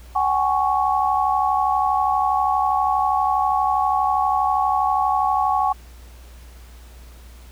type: chord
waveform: sine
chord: F# suspended second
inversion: none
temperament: equal with one note detuned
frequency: 758.2 / 830.6 / 1108.7 Hz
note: F#5 / G#5 / C#6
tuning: +42 / 0 / 0 cents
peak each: -21 dBFS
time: 0.15-5.73 s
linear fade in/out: 10 ms
effects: added 60 Hz sine -40 dBFS peak until 7.51 s + pink hiss -50 dBFS RMS until 7.51 s